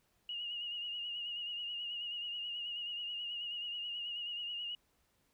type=tone with vibrato; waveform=sine; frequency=2866 Hz; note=F7; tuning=44 cents sharp; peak=-38 dBFS; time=0.29-4.75 s; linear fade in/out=2 ms; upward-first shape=triangle; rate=9.3 Hz; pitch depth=51 cents each way; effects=pink hiss -75 dBFS RMS until 5.33 s